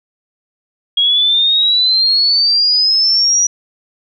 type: exponential sweep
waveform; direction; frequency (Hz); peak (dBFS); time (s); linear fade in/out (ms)
sine; up; 3286 to 5830; -9; 0.97-3.47; 5
effects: none